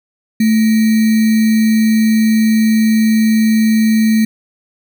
sine tone with sample-and-hold, 220 Hz, A3, in tune, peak -8 dBFS, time 0.4-4.25 s, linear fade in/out 5 ms, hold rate 2100 Hz, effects none

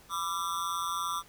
square tone with amplitude modulation, 1174.7 Hz, D6, in tune, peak -27 dBFS, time 0.09-1.23 s, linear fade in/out 50 ms, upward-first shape sine, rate 177 Hz, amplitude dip 100%, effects pink hiss -57 dBFS RMS until 1.28 s

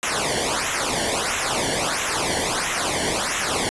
pink noise with flanger, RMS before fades -23 dBFS, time 0.03-3.69 s, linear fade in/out 0 ms, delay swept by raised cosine 0.21 to 0.8 ms, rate 1.5 Hz, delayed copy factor -0.85, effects resampled to 24000 Hz

